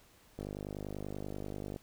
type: click train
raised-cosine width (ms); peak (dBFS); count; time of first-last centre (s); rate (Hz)
2; -27; 70; 0.39-1.762; 50.3
effects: pink hiss -63 dBFS RMS until 1.82 s